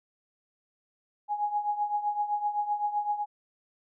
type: tone with tremolo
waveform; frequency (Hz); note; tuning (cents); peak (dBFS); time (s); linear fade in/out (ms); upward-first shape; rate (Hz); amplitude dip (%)
sine; 830.6; G#5; 0; -23; 1.28-3.26; 50; triangle; 7.8; 80
effects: none